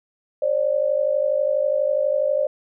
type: tone pair together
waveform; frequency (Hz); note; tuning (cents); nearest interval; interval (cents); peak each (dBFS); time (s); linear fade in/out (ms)
sine; 541 / 593.2; C#5 / D5; -42 / +17; major second; 159; -21 / -20; 0.42-2.47; 5
effects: none